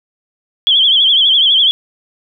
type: tone with vibrato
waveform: sine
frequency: 3248 Hz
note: G#7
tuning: 39 cents flat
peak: -7 dBFS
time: 0.67-1.71 s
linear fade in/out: 0 ms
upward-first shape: triangle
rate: 12 Hz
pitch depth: 120 cents each way
effects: none